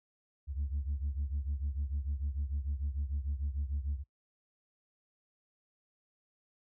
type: beating tone pair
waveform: sine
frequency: 69 / 75.7 Hz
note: C#2 / D#2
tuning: -7 / -47 cents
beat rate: 6.7 Hz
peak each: -33 / -36 dBFS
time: 0.47-4.04 s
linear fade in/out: 50 ms
effects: noise-tail reverb RT60 0.1 s tail -21 dB re dry + tanh soft clip ceiling -28 dBFS

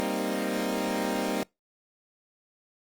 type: chord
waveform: 20% pulse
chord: C minor seventh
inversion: second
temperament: equal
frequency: 196 / 233.1 / 261.6 / 311.1 Hz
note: G3 / Bb3 / C4 / Eb4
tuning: 0 / 0 / 0 / 0 cents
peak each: -28 dBFS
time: 0-1.43 s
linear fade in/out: 0 ms
effects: noise-tail reverb RT60 0.2 s tail -25 dB re dry + Opus 24 kbps

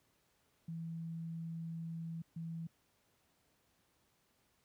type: tone bursts at uneven times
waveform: sine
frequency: 164.81 Hz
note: E3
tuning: in tune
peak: -40 dBFS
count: 2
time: 0.68-2.22 / 2.36-2.67 s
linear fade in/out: 5 ms
effects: pink hiss -75 dBFS RMS until 4.64 s + high-pass 60 Hz 12 dB/octave

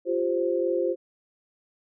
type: chord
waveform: sine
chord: F suspended second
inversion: none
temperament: just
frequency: 349.2 / 392.9 / 523.8 Hz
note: F4 / G4 / C5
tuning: 0 / +4 / +2 cents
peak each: -26 / -29 / -26 dBFS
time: 0.05-0.96 s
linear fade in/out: 50 ms
effects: none

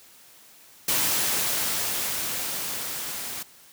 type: noise with level ramp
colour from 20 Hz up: white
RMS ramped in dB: -23 to -34 dBFS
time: 0.88-3.43 s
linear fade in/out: 5 ms
effects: white hiss -52 dBFS RMS until 3.72 s + high-pass 80 Hz 12 dB/octave

